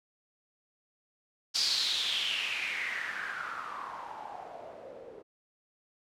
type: noise with low-pass filter sweep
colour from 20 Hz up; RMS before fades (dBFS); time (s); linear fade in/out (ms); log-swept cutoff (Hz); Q
blue; -35; 1.54-5.23; 20; 4900 to 440; 5.4
effects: none